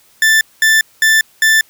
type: tone bursts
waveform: 40% pulse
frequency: 1765 Hz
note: A6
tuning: 5 cents sharp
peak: -7 dBFS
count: 4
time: 0.22-1.61 s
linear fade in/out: 2 ms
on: 190 ms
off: 210 ms
effects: white hiss -50 dBFS RMS until 1.69 s